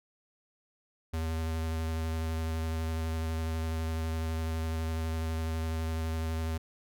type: tone with vibrato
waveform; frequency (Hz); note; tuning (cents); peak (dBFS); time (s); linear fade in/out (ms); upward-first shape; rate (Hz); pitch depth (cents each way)
square; 80.7; E2; -36; -31; 1.13-6.58; 10; square; 12; 11
effects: none